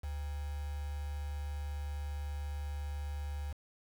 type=tone with quantisation; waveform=sine; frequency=72.7 Hz; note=D2; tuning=17 cents flat; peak=-36 dBFS; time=0.03-3.53 s; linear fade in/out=10 ms; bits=8; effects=none